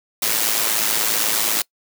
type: noise with amplitude modulation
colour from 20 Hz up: white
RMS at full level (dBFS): -17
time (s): 0.22-1.62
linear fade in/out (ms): 5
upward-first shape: sine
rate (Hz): 109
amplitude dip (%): 60
effects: noise-tail reverb RT60 0.1 s tail -24 dB re dry + high-pass 200 Hz 12 dB/octave